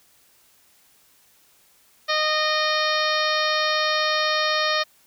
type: harmonic tone with a mistuned harmonic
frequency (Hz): 616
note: D#5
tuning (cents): -17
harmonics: 1 / 2 / 3 / 4 / 5 / 6 / 7 / 8 / 9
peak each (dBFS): -26 / -25 / -26 / -31 / -32 / -29 / -29 / -34 / -32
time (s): 2.08-4.84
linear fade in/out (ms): 20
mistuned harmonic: 4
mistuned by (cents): -16
effects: white hiss -58 dBFS RMS until 5.06 s